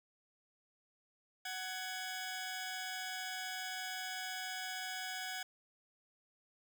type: tone pair together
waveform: 15% pulse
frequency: 745.7 / 1674 Hz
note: F#5 / G#6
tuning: +13 / +13 cents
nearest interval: octave + major second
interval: 1400 cents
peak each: -36 / -37 dBFS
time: 1.45-5.43 s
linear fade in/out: 5 ms
effects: none